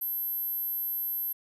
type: tone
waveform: sine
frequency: 12700 Hz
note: G9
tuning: 21 cents sharp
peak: -28 dBFS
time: 0.01-1.33 s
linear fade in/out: 10 ms
effects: tanh soft clip ceiling -25 dBFS